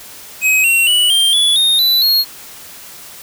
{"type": "tone with pitch steps", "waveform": "square", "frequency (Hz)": [2536, 2734, 2947, 3177, 3424, 3692, 3979, 4290], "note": ["D#7", "F7", "F#7", "G7", "A7", "A#7", "B7", "C8"], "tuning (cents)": [32, -37, -8, 23, -48, -17, 12, 42], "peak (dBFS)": -10, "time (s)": [0.41, 2.25], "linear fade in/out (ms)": 50, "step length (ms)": 230, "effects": ["white hiss -35 dBFS RMS until 3.22 s"]}